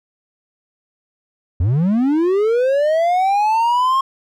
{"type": "linear sweep", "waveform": "triangle", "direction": "up", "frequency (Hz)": [77.78, 1082], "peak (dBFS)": -11, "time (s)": [1.6, 4.01], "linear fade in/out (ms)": 5, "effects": []}